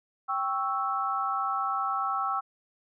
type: chord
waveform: sine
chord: C# diminished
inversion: second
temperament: equal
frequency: 784 / 1108.7 / 1318.5 Hz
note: G5 / C#6 / E6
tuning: 0 / 0 / 0 cents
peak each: -32 / -32 / -29 dBFS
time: 0.28-2.41 s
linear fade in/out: 20 ms
effects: none